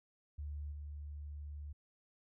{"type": "tone with level steps", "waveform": "sine", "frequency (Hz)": 73.42, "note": "D2", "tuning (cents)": 0, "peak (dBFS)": [-40, -43], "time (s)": [0.38, 1.73], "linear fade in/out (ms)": 10, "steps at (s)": 0.71, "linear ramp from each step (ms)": 20, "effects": []}